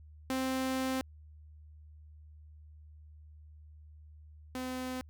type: tone pair in turn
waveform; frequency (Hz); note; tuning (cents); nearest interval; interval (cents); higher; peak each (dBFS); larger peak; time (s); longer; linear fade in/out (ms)
sawtooth; 261.6 / 255.6; C4 / C4; 0 / -40; unison; 40; first; -27 / -32; first; 0.3-1.01 / 4.55-5.01; first; 0
effects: added 76 Hz sine -51 dBFS peak until 5.09 s